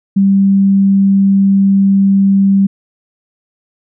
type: tone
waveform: sine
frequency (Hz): 196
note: G3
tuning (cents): 0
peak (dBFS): -6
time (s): 0.16-2.67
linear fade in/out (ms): 10
effects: none